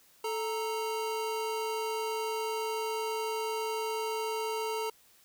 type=tone pair together; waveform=square; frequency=438 / 928 Hz; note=A4 / A#5; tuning=-8 / -8 cents; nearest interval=octave + minor second; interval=1300 cents; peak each=-34 / -36 dBFS; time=0.24-4.9 s; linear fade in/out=5 ms; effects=white hiss -62 dBFS RMS until 5.24 s